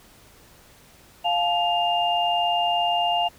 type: tone cluster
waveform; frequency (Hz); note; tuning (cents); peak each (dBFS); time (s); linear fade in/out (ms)
sine; 703 / 863 / 2809; F5 / A5 / F7; +11 / -34 / +9; -22 / -26 / -25; 1.24-3.29; 20
effects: pink hiss -52 dBFS RMS until 3.38 s